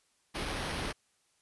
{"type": "noise with sample-and-hold", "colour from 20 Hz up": "pink", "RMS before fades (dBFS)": -36, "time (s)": [0.34, 0.93], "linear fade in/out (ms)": 20, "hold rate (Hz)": 7350, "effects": ["white hiss -72 dBFS RMS until 1.41 s", "resampled to 24000 Hz"]}